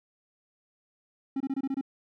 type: tone bursts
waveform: triangle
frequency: 270 Hz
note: C#4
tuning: 45 cents flat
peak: -25 dBFS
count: 7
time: 1.36-1.812 s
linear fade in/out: 5 ms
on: 44 ms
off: 24 ms
effects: none